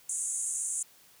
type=band-pass noise; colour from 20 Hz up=white; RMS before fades=-33 dBFS; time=0.09-0.83 s; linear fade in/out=5 ms; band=6600 to 10000 Hz; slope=96 dB/octave; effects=white hiss -59 dBFS RMS until 1.2 s